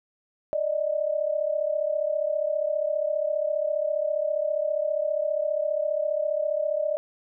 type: tone pair together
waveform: sine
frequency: 587.4 / 622.3 Hz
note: D5 / D#5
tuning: 0 / 0 cents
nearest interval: minor second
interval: 100 cents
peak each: -26 dBFS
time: 0.53-6.97 s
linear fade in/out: 0 ms
effects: none